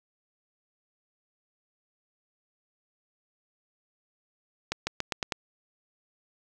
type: accelerating click train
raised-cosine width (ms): 0.2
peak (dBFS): -11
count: 6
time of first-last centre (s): 4.72-5.322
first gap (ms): 150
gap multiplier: 0.89
effects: none